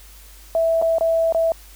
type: tone with dropouts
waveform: sine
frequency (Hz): 657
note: E5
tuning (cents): -6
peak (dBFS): -15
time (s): 0.55-1.52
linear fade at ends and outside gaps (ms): 1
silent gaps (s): 0.816-0.823 / 0.984-1.009 / 1.324-1.347
effects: added 50 Hz sine -43 dBFS peak until 1.75 s + white hiss -47 dBFS RMS until 1.75 s